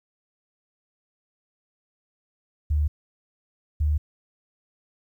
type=tone pair in turn; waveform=sine; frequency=74.5 / 75.02 Hz; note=D2 / D2; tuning=+25 / +37 cents; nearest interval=unison; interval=12 cents; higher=second; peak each=-19 dBFS; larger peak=neither; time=2.7-2.88 / 3.8-3.98 s; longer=neither; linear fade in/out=10 ms; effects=10-bit